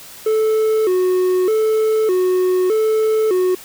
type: tone with vibrato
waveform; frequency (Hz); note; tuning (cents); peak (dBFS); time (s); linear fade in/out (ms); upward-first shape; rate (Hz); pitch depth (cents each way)
triangle; 400.6; G4; +38; -11; 0.26-3.55; 5; square; 0.82; 150
effects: white hiss -38 dBFS RMS until 3.64 s